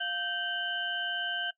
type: tone cluster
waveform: sine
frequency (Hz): 701 / 1560 / 2878 / 3058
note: F5 / G6 / F#7 / G7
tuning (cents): +6 / -9 / -49 / -44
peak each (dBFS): -40 / -33 / -40 / -35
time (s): 0-1.51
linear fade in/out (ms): 10
effects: noise-tail reverb RT60 0.1 s tail -19 dB re dry